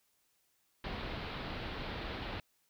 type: low-pass noise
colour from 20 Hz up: pink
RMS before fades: -41 dBFS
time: 0.84-2.4 s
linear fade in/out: 2 ms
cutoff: 4300 Hz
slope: 48 dB/octave
effects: white hiss -75 dBFS RMS until 2.69 s